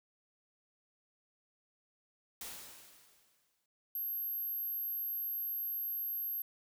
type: noise with exponential decay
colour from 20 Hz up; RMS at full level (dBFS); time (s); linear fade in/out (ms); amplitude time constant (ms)
white; -43; 2.41-3.66; 2; 270
type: tone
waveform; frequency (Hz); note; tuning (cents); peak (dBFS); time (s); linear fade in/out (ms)
sine; 12544; G9; 0; -35; 3.95-6.42; 2
effects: none